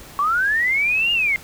sine linear two-way sweep, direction up then down, 1108.7 to 2855 to 2081 Hz, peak -16 dBFS, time 0.19-1.36 s, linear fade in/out 0 ms, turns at 1.12 s, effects pink hiss -41 dBFS RMS until 1.43 s

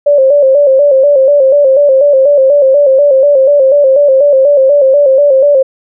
sine tone with vibrato, 554.4 Hz, C#5, in tune, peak -3 dBFS, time 0.06-5.63 s, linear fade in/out 10 ms, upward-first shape square, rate 4.1 Hz, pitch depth 74 cents each way, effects none

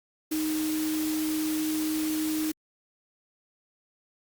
sine tone in noise, 311.1 Hz, D#4, in tune, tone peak -26 dBFS, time 0.31-2.52 s, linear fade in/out 10 ms, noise white, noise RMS -36 dBFS, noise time 0.31-2.52 s, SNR +7 dB, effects Opus 48 kbps

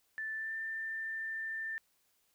sine tone with pitch glide, 1760 to 1786.6 Hz, A6 to A6, 0 to +26 cents, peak -36 dBFS, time 0.18-1.78 s, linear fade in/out 0 ms, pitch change +26 cents, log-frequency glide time 0.35-0.55 s, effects white hiss -74 dBFS RMS until 2.34 s

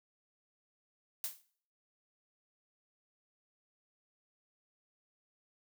blue noise with exponential decay, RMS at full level -34 dBFS, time 1.24-1.42 s, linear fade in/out 1 ms, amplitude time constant 39 ms, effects noise-tail reverb RT60 0.5 s tail -17 dB re dry

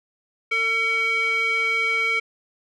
square tone with band-pass filter, 451.5 Hz, A4, 45 cents sharp, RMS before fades -22 dBFS, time 0.51-2.2 s, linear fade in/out 10 ms, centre 2100 Hz, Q 7, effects none

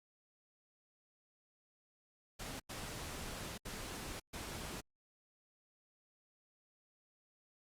pink noise bursts at uneven times, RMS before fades -45 dBFS, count 4, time 2.39-2.6 / 2.69-3.58 / 3.65-4.2 / 4.33-4.81 s, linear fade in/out 10 ms, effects low-pass 12000 Hz 12 dB/octave + Opus 48 kbps

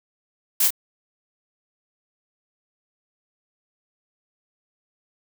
blue noise with echo, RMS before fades -19 dBFS, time 0.6-0.68 s, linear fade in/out 5 ms, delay 26 ms, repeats 1, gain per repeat -4 dB, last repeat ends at 0.706 s, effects none

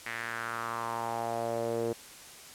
sawtooth tone with band-pass filter sweep, 116 Hz, A#2, 8 cents flat, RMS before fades -34 dBFS, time 0.06-1.93 s, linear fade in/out 5 ms, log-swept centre 2000 to 430 Hz, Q 3.5, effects white hiss -49 dBFS RMS until 2.54 s + low-pass 11000 Hz 12 dB/octave

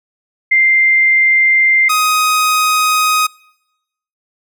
sine / sawtooth tone pair in turn, 2093 / 1253.5 Hz, C7 / D#6, 0 / +12 cents, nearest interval major sixth, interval 888 cents, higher first, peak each -7 dBFS, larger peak neither, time 0.51-1.89 / 1.89-3.27 s, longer neither, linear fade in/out 10 ms, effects noise-tail reverb RT60 0.9 s tail -25 dB re dry

